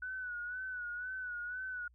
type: tone with vibrato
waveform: sine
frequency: 1480 Hz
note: F#6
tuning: in tune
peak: -38 dBFS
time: 0.02-1.88 s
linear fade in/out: 5 ms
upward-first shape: sine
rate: 2 Hz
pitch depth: 55 cents each way
effects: added 60 Hz sine -62 dBFS peak until 1.94 s